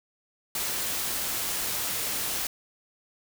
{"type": "noise", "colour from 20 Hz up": "white", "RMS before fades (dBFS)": -30, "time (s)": [0.55, 2.47], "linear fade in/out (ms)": 2, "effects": []}